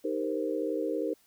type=chord; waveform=sine; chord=C minor seventh; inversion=first; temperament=equal with one note detuned; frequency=311.1 / 393.8 / 466.2 / 523.3 Hz; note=Eb4 / G4 / Bb4 / C5; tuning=0 / +8 / 0 / 0 cents; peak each=-33 / -35 / -33 / -35 dBFS; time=0.04-1.14 s; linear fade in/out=10 ms; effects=white hiss -65 dBFS RMS until 1.26 s